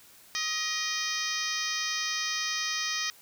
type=harmonic tone with a mistuned harmonic; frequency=630 Hz; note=D#5; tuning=21 cents sharp; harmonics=2 / 3 / 4 / 5 / 6 / 7 / 8 / 9 / 10; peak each=-39 / -35 / -38 / -38 / -39 / -40 / -35 / -37 / -40 dBFS; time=0.35-3.1 s; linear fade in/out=0 ms; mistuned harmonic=4; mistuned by=-50 cents; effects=white hiss -55 dBFS RMS until 3.21 s